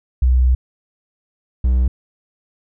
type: tone pair in turn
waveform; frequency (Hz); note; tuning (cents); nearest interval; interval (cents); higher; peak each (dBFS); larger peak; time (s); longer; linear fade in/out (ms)
sine / triangle; 63 / 62.6; B1 / B1; +35 / +24; unison; 11; first; -10; neither; 0.22-0.55 / 1.64-1.88; first; 5
effects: none